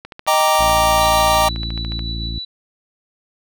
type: click train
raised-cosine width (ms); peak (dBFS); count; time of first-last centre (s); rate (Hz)
0.3; -17; 28; 0.05-1.992; 13.9
type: chord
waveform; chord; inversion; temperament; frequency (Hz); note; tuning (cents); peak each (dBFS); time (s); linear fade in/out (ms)
square; Eb major seventh; none; equal; 622.3 / 784 / 932.3 / 1174.7; Eb5 / G5 / Bb5 / D6; 0 / 0 / 0 / 0; -19; 0.27-1.49; 10
type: harmonic tone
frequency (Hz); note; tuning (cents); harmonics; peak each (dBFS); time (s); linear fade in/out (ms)
56.5; A1; +47; 1 / 2 / 3 / 4 / 5 / 6; -24 / -30 / -34 / -36 / -38 / -40; 0.59-2.39; 5
type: tone with tremolo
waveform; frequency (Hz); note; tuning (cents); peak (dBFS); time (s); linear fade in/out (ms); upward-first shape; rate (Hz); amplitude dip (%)
sine; 3951; B7; 0; -25; 1-2.45; 5; sine; 6.6; 45
effects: none